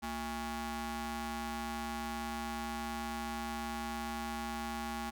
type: ring-modulated tone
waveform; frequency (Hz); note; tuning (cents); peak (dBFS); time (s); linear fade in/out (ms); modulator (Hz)
sawtooth; 293.7; D4; 0; -30; 0.02-5.11; 20; 523
effects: none